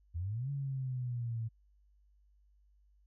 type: exponential two-way sweep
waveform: sine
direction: up then down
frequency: 79.3 to 142 to 111.4 Hz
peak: -34 dBFS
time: 0.14-1.49 s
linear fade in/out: 20 ms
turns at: 0.5 s
effects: added 50 Hz sine -64 dBFS peak until 3.06 s